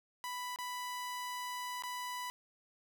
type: tone with dropouts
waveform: sawtooth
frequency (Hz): 990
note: B5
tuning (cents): +4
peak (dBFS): -35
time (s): 0.24-2.3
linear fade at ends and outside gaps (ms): 0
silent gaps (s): 0.56-0.587 / 1.823-1.836
effects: none